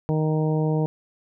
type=harmonic tone; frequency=155.56 Hz; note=D#3; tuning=in tune; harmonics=1 / 2 / 3 / 4 / 5 / 6; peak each=-21 / -28 / -27 / -33 / -36 / -37 dBFS; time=0.09-0.86 s; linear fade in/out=0 ms; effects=none